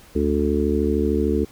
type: harmonic tone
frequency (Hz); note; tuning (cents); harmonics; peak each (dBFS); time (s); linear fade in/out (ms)
73.3; D2; -3; 1 / 3 / 4 / 5 / 6; -24 / -24 / -24 / -24 / -24; 0.15-1.45; 10
effects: pink hiss -49 dBFS RMS until 1.51 s